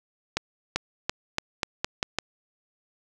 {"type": "accelerating click train", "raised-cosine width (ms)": 0.2, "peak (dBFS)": -7, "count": 8, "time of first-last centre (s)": [0.37, 2.186], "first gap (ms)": 390, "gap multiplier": 0.86, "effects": []}